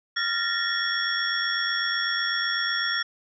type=tone cluster; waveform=sine; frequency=1387 / 1780 / 1868 / 3366 / 5520 Hz; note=F6 / A6 / A#6 / G#7 / F8; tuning=-12 / +20 / +3 / +23 / -21 cents; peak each=-30 dBFS; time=0.16-3.03 s; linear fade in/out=10 ms; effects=none